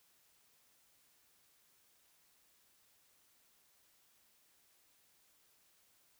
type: silence
effects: white hiss -71 dBFS RMS until 6.19 s